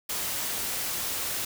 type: noise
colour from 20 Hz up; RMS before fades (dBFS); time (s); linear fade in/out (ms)
white; -31; 0.09-1.45; 5
effects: none